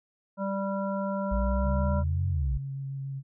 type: harmonic tone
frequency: 196 Hz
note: G3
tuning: in tune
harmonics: 1 / 3 / 5 / 7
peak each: -30 / -32 / -36 / -40 dBFS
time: 0.37-2.04 s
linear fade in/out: 50 ms
type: exponential two-way sweep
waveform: sine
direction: up then down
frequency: 55 to 93.6 to 55 Hz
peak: -25 dBFS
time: 1.31-2.58 s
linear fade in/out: 10 ms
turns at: 2.29 s
type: tone with vibrato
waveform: sine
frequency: 136.5 Hz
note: C#3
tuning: 26 cents flat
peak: -32 dBFS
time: 1.62-3.23 s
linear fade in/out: 50 ms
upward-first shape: square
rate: 7 Hz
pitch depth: 9 cents each way
effects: none